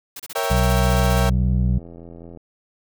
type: noise bursts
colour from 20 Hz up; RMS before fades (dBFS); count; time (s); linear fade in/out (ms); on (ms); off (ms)
white; -34; 16; 0.16-1.202; 5; 37; 30
type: chord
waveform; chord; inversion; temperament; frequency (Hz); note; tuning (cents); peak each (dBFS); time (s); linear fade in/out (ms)
30% pulse; A# diminished seventh; none; equal; 466.2 / 554.4 / 659.3 / 784; A#4 / C#5 / E5 / G5; 0 / 0 / 0 / 0; -24; 0.35-1.3; 10
type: harmonic tone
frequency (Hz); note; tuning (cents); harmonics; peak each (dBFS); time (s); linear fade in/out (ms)
62; B1; +7; 1 / 2 / 3; -18 / -21 / -23; 0.5-1.79; 10
type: click train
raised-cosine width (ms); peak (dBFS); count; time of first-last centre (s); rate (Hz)
2; -27; 129; 0.86-2.373; 84.6
effects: none